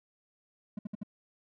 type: tone bursts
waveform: triangle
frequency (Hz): 207.7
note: G#3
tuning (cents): 0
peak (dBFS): -32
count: 4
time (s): 0.77-1.033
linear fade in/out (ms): 5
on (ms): 20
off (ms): 61
effects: none